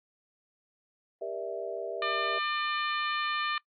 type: chord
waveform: sine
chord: E half-diminished seventh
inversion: first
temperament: just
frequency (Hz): 395.6 / 474.7 / 593.3 / 659.3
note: G4 / Bb4 / D5 / E5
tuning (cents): +16 / +31 / +18 / 0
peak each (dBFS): -39 / -39 / -40 / -36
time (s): 1.21-2.39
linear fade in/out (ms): 10
type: harmonic tone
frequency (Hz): 599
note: D5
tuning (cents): +34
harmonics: 2 / 3 / 4 / 5 / 6 / 7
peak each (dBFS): -31 / -35 / -37 / -39 / -41 / -42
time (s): 2.02-3.58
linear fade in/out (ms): 2
effects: noise-tail reverb RT60 0.1 s tail -23 dB re dry + AAC 64 kbps